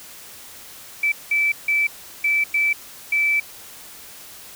sine tone bursts at uneven times, 2318 Hz, D7, 23 cents flat, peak -16 dBFS, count 6, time 1.03-1.12 / 1.31-1.52 / 1.68-1.87 / 2.24-2.44 / 2.54-2.73 / 3.12-3.4 s, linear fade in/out 5 ms, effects white hiss -41 dBFS RMS until 4.55 s

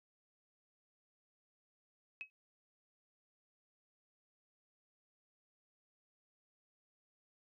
sine tone with exponential decay, 2558 Hz, D#7, 47 cents sharp, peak -37 dBFS, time 2.21-2.3 s, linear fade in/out 0 ms, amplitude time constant 19 ms, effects MP3 48 kbps

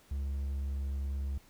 triangle tone with pitch glide, 69.3 to 68.86 Hz, C#2 to C#2, 0 to -11 cents, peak -30 dBFS, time 0.11-1.38 s, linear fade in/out 5 ms, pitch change -11 cents, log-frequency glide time 0.21-0.85 s, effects pink hiss -62 dBFS RMS until 1.49 s

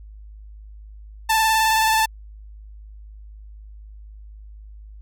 sawtooth tone with vibrato, 882 Hz, A5, 4 cents sharp, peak -12 dBFS, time 1.29-2.06 s, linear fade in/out 10 ms, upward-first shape sine, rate 19 Hz, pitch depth 24 cents each way, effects added 52 Hz sine -38 dBFS peak until 5.01 s

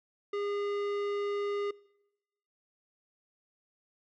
sine tone with tanh clipping, 407.1 Hz, G#4, 35 cents flat, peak -33 dBFS, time 0.33-1.71 s, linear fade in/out 5 ms, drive 16 dB, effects noise-tail reverb RT60 0.9 s tail -23 dB re dry

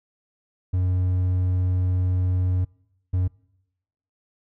triangle tone bursts at uneven times, 91.4 Hz, F#2, 21 cents flat, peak -17 dBFS, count 2, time 0.73-2.65 / 3.13-3.28 s, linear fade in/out 10 ms, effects noise-tail reverb RT60 0.9 s tail -25 dB re dry

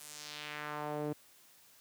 sawtooth tone with band-pass filter sweep, 149.4 Hz, D3, 30 cents sharp, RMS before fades -41 dBFS, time 0-1.13 s, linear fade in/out 5 ms, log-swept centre 11000 to 360 Hz, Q 1.5, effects white hiss -62 dBFS RMS until 1.8 s + high-pass 80 Hz 12 dB/octave

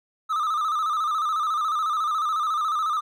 triangle tone with vibrato, 1244.5 Hz, D#6, in tune, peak -20 dBFS, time 0.29-3.01 s, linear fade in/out 20 ms, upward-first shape square, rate 14 Hz, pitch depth 65 cents each way, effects none

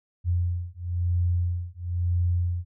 sine beating tone pair, 87.31 / 88.31 Hz, F2 / F2, 0 / +20 cents, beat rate 1 Hz, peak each -26 / -26 dBFS, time 0.24-2.65 s, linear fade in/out 50 ms, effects none

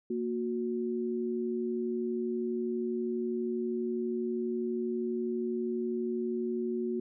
sine tone pair together, 233.1 / 365.4 Hz, A#3 / F#4, 0 / -22 cents, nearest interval minor sixth, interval 778 cents, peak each -33 / -32 dBFS, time 0.1-7 s, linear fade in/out 5 ms, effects none

